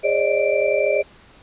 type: tone cluster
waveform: sine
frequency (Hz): 411 / 539 / 588 / 620 / 2347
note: G#4 / C#5 / D5 / D#5 / D7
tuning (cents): -18 / -49 / +2 / -6 / -2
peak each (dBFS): -23 / -22 / -21 / -22 / -26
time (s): 0.03-1.03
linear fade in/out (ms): 20
effects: pink hiss -49 dBFS RMS until 1.42 s + resampled to 8000 Hz

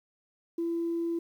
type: tone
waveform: sine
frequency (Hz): 336.5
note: E4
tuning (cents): +36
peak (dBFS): -27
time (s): 0.58-1.19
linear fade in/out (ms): 5
effects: tanh soft clip ceiling -23 dBFS + 10-bit

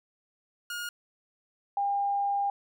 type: tone pair in turn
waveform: sawtooth / sine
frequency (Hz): 1429 / 802.9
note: F6 / G5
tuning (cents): +39 / +41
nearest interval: minor seventh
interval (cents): 998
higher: first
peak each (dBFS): -30 / -25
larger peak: second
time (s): 0.7-0.89 / 1.77-2.5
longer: second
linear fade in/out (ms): 2
effects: none

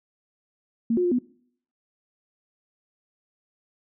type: tone with pitch steps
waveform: sine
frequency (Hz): 230 / 358.8 / 353.1 / 247.8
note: A#3 / F4 / F4 / B3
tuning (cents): -23 / +47 / +19 / +6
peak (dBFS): -19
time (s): 0.9-1.188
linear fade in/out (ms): 5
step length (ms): 72
effects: noise-tail reverb RT60 0.6 s tail -21 dB re dry

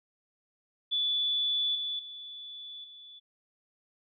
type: tone with level steps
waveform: sine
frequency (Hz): 3459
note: A7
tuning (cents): -30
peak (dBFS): -26 / -31 / -41 / -47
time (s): 0.91-3.2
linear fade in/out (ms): 20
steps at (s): 1.75 / 1.99 / 2.84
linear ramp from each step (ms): 2
effects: none

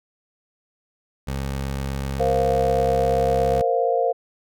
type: tone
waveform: 20% pulse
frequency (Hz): 68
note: C#2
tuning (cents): -33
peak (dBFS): -20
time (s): 1.27-3.62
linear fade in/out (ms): 10
type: chord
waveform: sine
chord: Bb suspended second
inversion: none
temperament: equal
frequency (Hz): 466.2 / 523.3 / 698.5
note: Bb4 / C5 / F5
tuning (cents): 0 / 0 / 0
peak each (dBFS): -22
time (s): 2.19-4.13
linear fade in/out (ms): 20
effects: none

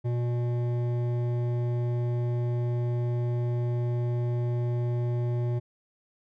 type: tone with hard clipping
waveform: triangle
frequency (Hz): 120.7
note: B2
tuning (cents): -39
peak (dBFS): -27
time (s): 0.04-5.6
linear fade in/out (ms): 20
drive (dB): 15
effects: none

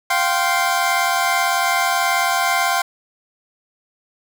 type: chord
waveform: 25% pulse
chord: F suspended second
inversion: none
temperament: equal with one note detuned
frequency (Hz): 698.5 / 776.8 / 1046.5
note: F5 / G5 / C6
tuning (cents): 0 / -16 / 0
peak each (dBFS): -17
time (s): 0.1-2.82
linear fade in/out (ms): 5
effects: none

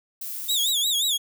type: noise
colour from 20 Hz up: violet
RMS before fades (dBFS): -33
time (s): 0.21-0.71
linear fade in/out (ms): 5
type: tone with vibrato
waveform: sawtooth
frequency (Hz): 3573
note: A7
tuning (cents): +26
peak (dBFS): -18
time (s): 0.48-1.18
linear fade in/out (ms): 20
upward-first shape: sine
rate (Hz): 5.6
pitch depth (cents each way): 150
effects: none

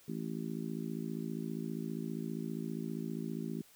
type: harmonic tone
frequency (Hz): 55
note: A1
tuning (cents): 0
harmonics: 3 / 4 / 5 / 6 / 7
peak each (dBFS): -41 / -40 / -44 / -45 / -47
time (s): 0.08-3.62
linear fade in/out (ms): 5
effects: white hiss -62 dBFS RMS until 3.75 s

